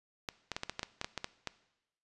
clicks, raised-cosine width 0.2 ms, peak -18 dBFS, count 12, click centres 0.288 / 0.517 / 0.565 / 0.634 / 0.696 / 0.794 / 0.831 / 1.014 / 1.045 / 1.177 / 1.244 / 1.473 s, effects noise-tail reverb RT60 0.9 s tail -18 dB re dry + resampled to 24000 Hz

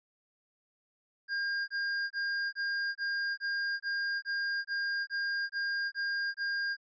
square tone bursts, 1610 Hz, G6, 46 cents sharp, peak -31 dBFS, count 13, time 1.28-6.768 s, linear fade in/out 50 ms, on 400 ms, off 24 ms, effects resampled to 16000 Hz

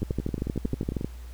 two click trains, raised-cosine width 3 ms, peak -14 / -18 dBFS, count 14 / 12, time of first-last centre 0.03-1.046 / 0.02-1.011 s, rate 12.8 / 11.1 Hz, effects added 60 Hz sine -38 dBFS peak until 1.33 s + pink hiss -54 dBFS RMS until 1.33 s

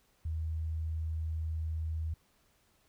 sine tone, 79.8 Hz, D#2, 44 cents sharp, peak -32 dBFS, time 0.25-2.14 s, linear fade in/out 5 ms, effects pink hiss -70 dBFS RMS until 2.88 s

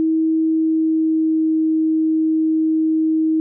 sine tone with pitch glide, 320 to 317.1 Hz, D#4 to D#4, +49 to +33 cents, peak -14 dBFS, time 0-3.4 s, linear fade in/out 0 ms, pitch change -16 cents, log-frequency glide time 0.41-1.57 s, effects none

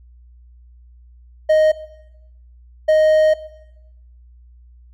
triangle tone bursts at uneven times, 622.3 Hz, D#5, in tune, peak -8 dBFS, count 2, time 1.49-1.72 / 2.88-3.34 s, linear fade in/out 10 ms, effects noise-tail reverb RT60 0.9 s tail -17 dB re dry + added 60 Hz sine -43 dBFS peak until 4.93 s

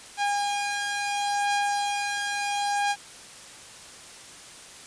sawtooth beating tone pair, 813 / 813.73 Hz, G#5 / G#5, -37 / -36 cents, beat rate 0.73 Hz, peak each -22 / -28 dBFS, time 0.17-2.96 s, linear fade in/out 50 ms, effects white hiss -45 dBFS RMS until 4.86 s + resampled to 22050 Hz

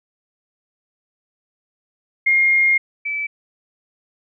sine tone pair in turn, 2131 / 2309 Hz, C7 / D7, +31 / -30 cents, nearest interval minor second, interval 139 cents, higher second, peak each -12 / -21 dBFS, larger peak first, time 2.26-2.78 / 3.05-3.27 s, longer first, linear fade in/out 10 ms, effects none

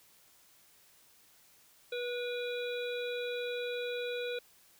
harmonic tone, 487 Hz, B4, 24 cents flat, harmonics 1 / 3 / 5 / 7 / 8, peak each -35 / -44 / -44 / -48 / -45 dBFS, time 1.92-4.39 s, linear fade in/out 5 ms, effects white hiss -63 dBFS RMS until 4.79 s

